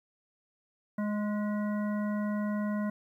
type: harmonic tone with a mistuned harmonic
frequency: 208.4 Hz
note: G#3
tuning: 6 cents sharp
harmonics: 1 / 3 / 5 / 7 / 9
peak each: -29 / -39 / -43 / -46 / -48 dBFS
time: 0.98-2.9 s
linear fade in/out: 5 ms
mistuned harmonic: 9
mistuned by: +46 cents
effects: 11-bit